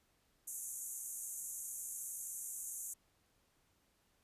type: band-pass noise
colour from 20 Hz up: pink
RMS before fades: -45 dBFS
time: 0.47-2.94 s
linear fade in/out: 10 ms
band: 6400 to 13000 Hz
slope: 96 dB/octave
effects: pink hiss -75 dBFS RMS until 4.23 s + resampled to 32000 Hz